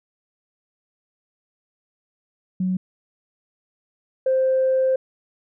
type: tone pair in turn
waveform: sine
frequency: 185 / 523.3 Hz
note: F#3 / C5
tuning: 0 / 0 cents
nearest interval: octave + tritone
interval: 1800 cents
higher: second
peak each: -19 / -15 dBFS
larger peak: second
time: 2.6-2.77 / 4.26-4.96 s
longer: second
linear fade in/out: 5 ms
effects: tanh soft clip ceiling -12 dBFS

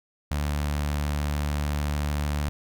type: tone with notch filter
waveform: sawtooth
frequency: 73.42 Hz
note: D2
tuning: in tune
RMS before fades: -27 dBFS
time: 0.31-2.49 s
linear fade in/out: 0 ms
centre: 390 Hz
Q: 1.5
effects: none

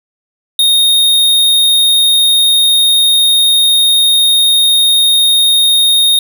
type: tone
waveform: square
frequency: 3706 Hz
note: A#7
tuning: 11 cents flat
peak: -7 dBFS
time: 0.59-6.19 s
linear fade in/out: 2 ms
effects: none

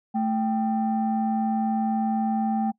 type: tone pair together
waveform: sine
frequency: 220 / 784 Hz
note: A3 / G5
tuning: 0 / 0 cents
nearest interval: octave + minor seventh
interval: 2200 cents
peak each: -22 / -25 dBFS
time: 0.14-2.72 s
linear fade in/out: 20 ms
effects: noise-tail reverb RT60 0.1 s tail -23 dB re dry + tanh soft clip ceiling -16 dBFS

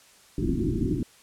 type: low-pass noise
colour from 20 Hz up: white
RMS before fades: -26 dBFS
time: 0.38-1.03 s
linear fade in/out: 2 ms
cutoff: 370 Hz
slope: 96 dB/octave
effects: white hiss -55 dBFS RMS until 1.22 s + low-pass 10000 Hz 12 dB/octave

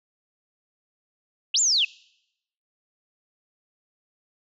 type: linear two-way sweep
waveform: sine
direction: up then down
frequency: 2496 to 7459 to 2496 Hz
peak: -18 dBFS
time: 1.54-1.85 s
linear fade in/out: 5 ms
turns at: 1.6 s
effects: noise-tail reverb RT60 0.8 s tail -24 dB re dry

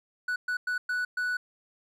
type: tone bursts at uneven times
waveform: triangle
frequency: 1480 Hz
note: F#6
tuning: in tune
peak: -25 dBFS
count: 5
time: 0.28-0.36 / 0.48-0.57 / 0.67-0.78 / 0.89-1.05 / 1.17-1.37 s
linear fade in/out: 5 ms
effects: none

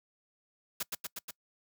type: noise with echo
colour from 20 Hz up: white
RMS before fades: -34 dBFS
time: 0.8-0.83 s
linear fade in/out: 5 ms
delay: 120 ms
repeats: 4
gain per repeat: -2 dB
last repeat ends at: 1.31 s
effects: noise-tail reverb RT60 0.1 s tail -24 dB re dry + high-pass 80 Hz 12 dB/octave

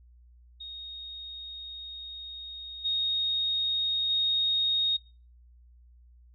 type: tone with level steps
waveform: sine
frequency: 3729 Hz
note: A#7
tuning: in tune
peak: -38 / -25 / -23 dBFS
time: 0.6-4.97 s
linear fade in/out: 10 ms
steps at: 2.84 / 4.09 s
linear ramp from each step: 20 ms
effects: noise-tail reverb RT60 0.4 s tail -25 dB re dry + added 60 Hz sine -53 dBFS peak until 6.34 s

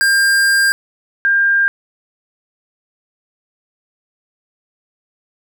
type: tone pair in turn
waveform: square / sine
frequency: 1600 / 1600 Hz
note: G6 / G6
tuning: +35 / +35 cents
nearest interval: unison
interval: 0 cents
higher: neither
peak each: -11 / -10 dBFS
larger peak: second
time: 0.01-0.72 / 1.25-1.68 s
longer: first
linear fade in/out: 0 ms
effects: none

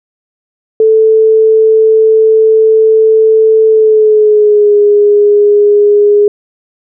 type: tone with pitch glide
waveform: sine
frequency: 440 to 412.9 Hz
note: A4 to G#4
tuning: 0 to -10 cents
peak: -3 dBFS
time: 0.8-6.28 s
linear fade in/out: 2 ms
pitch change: -110 cents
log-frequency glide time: 3.67-4.75 s
effects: none

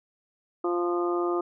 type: harmonic tone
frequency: 174.61 Hz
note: F3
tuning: in tune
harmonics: 2 / 3 / 4 / 5 / 6 / 7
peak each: -25 / -37 / -34 / -40 / -38 / -33 dBFS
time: 0.64-1.41 s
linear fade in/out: 5 ms
effects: none

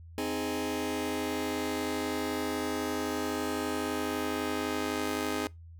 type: chord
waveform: sawtooth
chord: Ab major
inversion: first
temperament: just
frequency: 259.6 / 311.5 / 415.3 Hz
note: C4 / Eb4 / Ab4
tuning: -13 / +2 / 0 cents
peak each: -31 dBFS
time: 0.18-5.47 s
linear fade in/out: 0 ms
effects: noise-tail reverb RT60 0.2 s tail -23 dB re dry + added 83 Hz sine -46 dBFS peak until 5.79 s

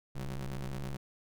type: ring-modulated tone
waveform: 35% pulse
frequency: 65.41 Hz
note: C2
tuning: in tune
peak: -31 dBFS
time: 0.15-0.97 s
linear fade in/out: 10 ms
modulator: 70.1 Hz
effects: none

